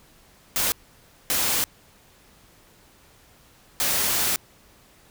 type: noise bursts at uneven times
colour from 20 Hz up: white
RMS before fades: -23 dBFS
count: 3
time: 0.56-0.72 / 1.3-1.64 / 3.8-4.36 s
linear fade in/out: 0 ms
effects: pink hiss -55 dBFS RMS until 5.1 s